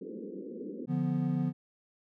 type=band-pass noise; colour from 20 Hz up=pink; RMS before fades=-41 dBFS; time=0.01-0.86 s; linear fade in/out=10 ms; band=190 to 500 Hz; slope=96 dB/octave
type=chord; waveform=triangle; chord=B diminished; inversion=first; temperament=equal; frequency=146.83 / 174.61 / 246.9 Hz; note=D3 / F3 / B3; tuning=0 / 0 / 0 cents; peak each=-30 dBFS; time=0.87-1.53 s; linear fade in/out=50 ms
effects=none